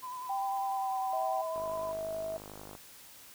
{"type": "tone with vibrato", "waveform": "sine", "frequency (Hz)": 1007, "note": "B5", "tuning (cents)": 33, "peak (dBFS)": -38, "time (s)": [0.02, 1.93], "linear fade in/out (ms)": 20, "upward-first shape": "square", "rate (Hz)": 10, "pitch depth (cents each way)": 27}
{"type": "tone with pitch glide", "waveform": "sine", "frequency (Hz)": [784, 767.4], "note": ["G5", "G5"], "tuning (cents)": [0, -37], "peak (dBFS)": -31, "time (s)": [0.29, 1.42], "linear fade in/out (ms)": 10, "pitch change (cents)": -37, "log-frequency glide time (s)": [0.65, 0.97]}
{"type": "tone", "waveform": "sine", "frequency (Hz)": 646, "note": "E5", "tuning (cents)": -35, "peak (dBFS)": -34, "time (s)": [1.13, 2.37], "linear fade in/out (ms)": 2}
{"type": "click train", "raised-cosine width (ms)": 1, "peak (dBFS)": -32, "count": 62, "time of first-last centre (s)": [1.56, 2.751], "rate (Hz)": 51.2}
{"effects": ["white hiss -53 dBFS RMS until 3.34 s"]}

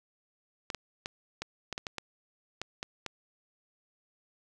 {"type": "clicks", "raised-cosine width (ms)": 0.2, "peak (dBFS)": -18, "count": 11, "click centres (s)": [0.702, 0.747, 1.059, 1.42, 1.727, 1.779, 1.868, 1.983, 2.616, 2.829, 3.063], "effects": []}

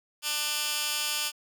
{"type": "tone with high-pass filter", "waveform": "15% pulse", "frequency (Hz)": 298.1, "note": "D4", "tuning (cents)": 26, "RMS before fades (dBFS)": -30, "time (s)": [0.22, 1.32], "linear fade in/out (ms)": 50, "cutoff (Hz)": 2900, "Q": 0.82, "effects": []}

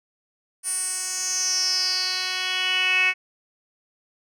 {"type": "tone with band-pass filter sweep", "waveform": "10% pulse", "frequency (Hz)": 370, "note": "F#4", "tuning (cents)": 0, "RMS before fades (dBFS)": -24, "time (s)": [0.63, 3.14], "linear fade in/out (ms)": 50, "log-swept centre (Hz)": [9500, 2400], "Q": 6.7, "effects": []}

